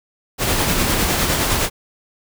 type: noise with tremolo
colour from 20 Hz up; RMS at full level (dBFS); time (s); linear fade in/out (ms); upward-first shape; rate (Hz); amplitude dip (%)
pink; -17; 0.38-1.7; 50; sine; 9.8; 30
effects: none